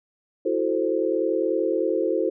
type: chord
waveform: sine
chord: F# half-diminished seventh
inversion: third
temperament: equal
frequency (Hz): 329.6 / 370 / 440 / 523.3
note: E4 / F#4 / A4 / C5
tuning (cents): 0 / 0 / 0 / 0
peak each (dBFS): -26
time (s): 0.45-2.3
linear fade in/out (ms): 10
effects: none